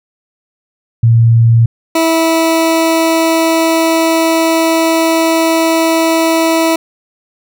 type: tone pair in turn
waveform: sine / 20% pulse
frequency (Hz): 115.4 / 326.4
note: A#2 / E4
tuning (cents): -17 / -17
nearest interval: octave + tritone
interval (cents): 1800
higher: second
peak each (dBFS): -4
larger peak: neither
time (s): 1.03-1.66 / 1.95-6.76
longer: second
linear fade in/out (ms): 5
effects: none